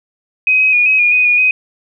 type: tone with pitch steps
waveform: sine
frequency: 2521 / 2536 / 2445 / 2542 / 2433 / 2495 / 2445 / 2512 Hz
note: D#7 / D#7 / D#7 / D#7 / D#7 / D#7 / D#7 / D#7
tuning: +22 / +32 / -31 / +36 / -39 / +4 / -31 / +16 cents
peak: -8 dBFS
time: 0.47-1.51 s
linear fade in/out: 2 ms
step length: 130 ms
effects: none